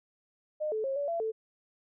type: tone with pitch steps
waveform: sine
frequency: 610 / 434.9 / 540 / 572 / 675 / 441.8 Hz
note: D#5 / A4 / C#5 / D5 / E5 / A4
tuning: -34 / -20 / -45 / -46 / +41 / +7 cents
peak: -29 dBFS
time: 0.6-1.32 s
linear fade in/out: 20 ms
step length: 120 ms
effects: none